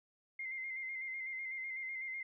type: tone with vibrato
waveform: sine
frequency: 2093 Hz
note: C7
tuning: in tune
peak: -39 dBFS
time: 0.39-2.23 s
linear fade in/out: 5 ms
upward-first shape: square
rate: 8 Hz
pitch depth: 28 cents each way
effects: none